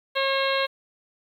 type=harmonic tone with a mistuned harmonic; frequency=542 Hz; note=C#5; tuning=39 cents flat; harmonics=1 / 2 / 3 / 4 / 5 / 6 / 7 / 8; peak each=-25 / -28 / -30 / -31 / -32 / -33 / -33 / -34 dBFS; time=0.15-0.67 s; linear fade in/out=20 ms; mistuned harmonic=8; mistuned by=-68 cents; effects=9-bit